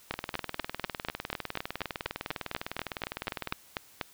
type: two click trains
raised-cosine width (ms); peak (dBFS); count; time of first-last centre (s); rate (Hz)
0.3; -17 / -14; 68 / 17; 0.14-3.524 / 0.11-4.012; 19.8 / 4.1
effects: white hiss -57 dBFS RMS until 4.13 s